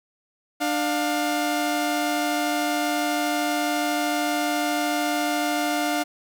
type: tone pair together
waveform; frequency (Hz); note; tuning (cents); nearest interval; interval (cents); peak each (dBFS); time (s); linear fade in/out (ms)
sawtooth; 297.7 / 708; D4 / F5; +24 / +23; octave + minor third; 1499; -21; 0.6-6.04; 20
effects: none